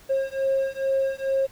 triangle beating tone pair, 537 / 539.3 Hz, C5 / C#5, +45 / -48 cents, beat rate 2.3 Hz, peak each -22 dBFS, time 0.09-1.47 s, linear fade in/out 20 ms, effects tanh soft clip ceiling -15 dBFS + pink hiss -52 dBFS RMS until 1.51 s

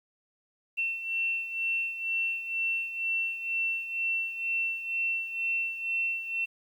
sine beating tone pair, 2699 / 2701.1 Hz, E7 / E7, +40 / +42 cents, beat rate 2.1 Hz, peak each -29 / -35 dBFS, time 0.77-6.46 s, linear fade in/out 20 ms, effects 10-bit

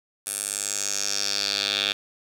10% pulse tone with band-pass filter sweep, 100.7 Hz, G2, 47 cents sharp, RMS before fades -27 dBFS, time 0.26-1.93 s, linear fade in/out 10 ms, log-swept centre 10000 to 3400 Hz, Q 3.6, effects 8-bit

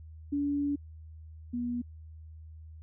sine tone pair in turn, 286.3 / 242 Hz, D4 / B3, -44 / -35 cents, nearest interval minor third, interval 291 cents, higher first, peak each -27 / -30 dBFS, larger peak first, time 0.32-0.76 / 1.53-1.82 s, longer first, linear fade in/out 10 ms, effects added 79 Hz sine -45 dBFS peak until 2.82 s

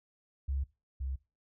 sine tone pair in turn, 68.3 / 66.47 Hz, C#2 / C2, -25 / +28 cents, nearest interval unison, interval 47 cents, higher first, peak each -30 / -33 dBFS, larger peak first, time 0.48-0.64 / 1-1.16 s, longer neither, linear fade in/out 10 ms, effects noise-tail reverb RT60 0.3 s tail -21 dB re dry

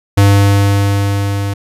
square tone with level ramp, 100 Hz, G2, 35 cents sharp, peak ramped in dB -5 to -16 dBFS, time 0.17-1.54 s, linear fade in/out 10 ms, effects resampled to 32000 Hz

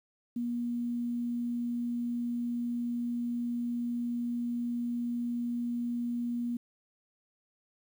sine tone with quantisation, 239.2 Hz, A#3, 45 cents sharp, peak -30 dBFS, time 0.36-6.57 s, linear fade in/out 5 ms, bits 10, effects none

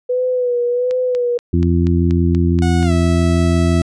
sine tone with vibrato, 493.9 Hz, B4, in tune, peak -14 dBFS, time 0.09-1.38 s, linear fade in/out 10 ms, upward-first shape sine, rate 1.4 Hz, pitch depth 44 cents each way
click train, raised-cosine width 0.2 ms, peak -15 dBFS, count 9, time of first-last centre 0.91-2.828 s, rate 4.17 Hz
harmonic tone, 85.9 Hz, F2, 28 cents flat, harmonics 1 / 2 / 3 / 4, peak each -14 / -17 / -19 / -20 dBFS, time 1.53-3.82 s, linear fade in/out 5 ms
sawtooth tone with pitch glide, 731 to 655 Hz, F#5 to E5, -21 to -11 cents, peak -19 dBFS, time 2.62-3.82 s, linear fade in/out 2 ms, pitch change -190 cents, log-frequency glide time 2.83-2.92 s
effects resampled to 22050 Hz

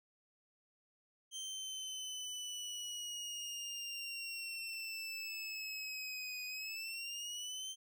25% pulse exponential two-way sweep, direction down then up, 3136 to 2489 to 3136 Hz, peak -38 dBFS, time 1.31-7.76 s, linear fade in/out 50 ms, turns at 6.45 s, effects none

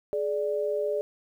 sine tone pair together, 422.1 / 587.3 Hz, G#4 / D5, +28 / 0 cents, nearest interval tritone, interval 572 cents, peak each -28 dBFS, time 0.13-1.01 s, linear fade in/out 0 ms, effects 10-bit

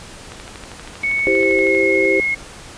click train, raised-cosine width 0.3 ms, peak -18 dBFS, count 19, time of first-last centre 0.32-1.749 s, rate 12.6 Hz
sine tone with pitch glide, 2217 to 2165 Hz, C#7 to C#7, 0 to -41 cents, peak -16 dBFS, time 1.03-2.35 s, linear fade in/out 10 ms, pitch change -41 cents, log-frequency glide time 1.28-1.73 s
sine chord, C major, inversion first, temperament equal with one note detuned, 329.6 / 392 / 521.7 Hz, E4 / G4 / C5, 0 / 0 / -5 cents, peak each -21 / -17 / -19 dBFS, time 1.27-2.2 s, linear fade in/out 0 ms
effects pink hiss -37 dBFS RMS until 2.77 s + resampled to 22050 Hz

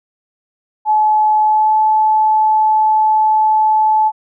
sine tone with pitch glide, 857 to 865.5 Hz, A5 to A5, -46 to -29 cents, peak -9 dBFS, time 0.85-4.12 s, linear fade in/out 50 ms, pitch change +17 cents, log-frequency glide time 1.43-1.76 s, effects none

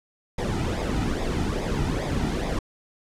brown noise with flanger, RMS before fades -26 dBFS, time 0.38-2.59 s, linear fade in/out 5 ms, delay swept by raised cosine 0.68 to 1.88 ms, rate 2.4 Hz, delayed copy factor -0.65, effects low-pass 9000 Hz 12 dB/octave

